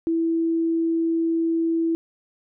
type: tone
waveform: sine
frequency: 329.6 Hz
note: E4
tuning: in tune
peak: -19 dBFS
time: 0.07-1.95 s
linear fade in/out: 0 ms
effects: none